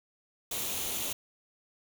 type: noise with comb filter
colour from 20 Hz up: white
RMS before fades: -34 dBFS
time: 0.51-1.13 s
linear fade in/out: 5 ms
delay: 0.3 ms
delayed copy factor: +0.5
effects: none